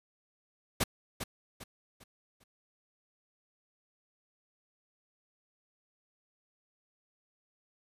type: noise with echo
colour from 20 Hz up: pink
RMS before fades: -28 dBFS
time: 0.8-0.84 s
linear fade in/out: 10 ms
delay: 400 ms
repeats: 4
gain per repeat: -9 dB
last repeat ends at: 2.44 s
effects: resampled to 32000 Hz